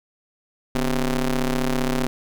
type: ring-modulated tone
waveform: sawtooth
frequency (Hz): 132.6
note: C3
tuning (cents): +23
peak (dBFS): -13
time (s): 0.75-2.07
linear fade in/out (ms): 0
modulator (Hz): 115
effects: none